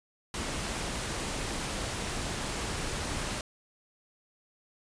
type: noise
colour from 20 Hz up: pink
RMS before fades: -34 dBFS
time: 0.34-3.41 s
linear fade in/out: 2 ms
effects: resampled to 22050 Hz